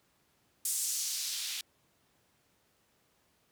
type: noise with band-pass filter sweep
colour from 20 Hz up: blue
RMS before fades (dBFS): -35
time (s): 0.65-1.61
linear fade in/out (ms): 2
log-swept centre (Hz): 8400 to 3200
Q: 1.5
effects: pink hiss -71 dBFS RMS until 3.51 s + high-pass 80 Hz 12 dB/octave